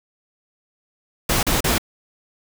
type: noise bursts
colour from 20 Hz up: pink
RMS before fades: -19 dBFS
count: 3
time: 1.29-1.782 s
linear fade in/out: 5 ms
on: 140 ms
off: 36 ms
effects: none